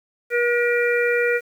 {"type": "harmonic tone with a mistuned harmonic", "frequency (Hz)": 479.4, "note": "A#4", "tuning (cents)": 48, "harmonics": [1, 3, 4, 5], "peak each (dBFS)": [-19, -24, -25, -26], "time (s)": [0.3, 1.41], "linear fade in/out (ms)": 50, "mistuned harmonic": 5, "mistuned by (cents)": -17, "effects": ["8-bit"]}